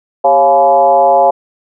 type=tone with frequency modulation; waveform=sine; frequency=698.5 Hz; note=F5; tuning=in tune; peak=-5 dBFS; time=0.24-1.31 s; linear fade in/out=10 ms; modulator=151 Hz; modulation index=1.3; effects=none